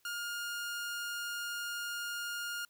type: tone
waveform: sawtooth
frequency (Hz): 1416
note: F6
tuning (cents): +23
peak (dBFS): -33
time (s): 0.05-2.65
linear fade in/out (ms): 2
effects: white hiss -71 dBFS RMS until 2.69 s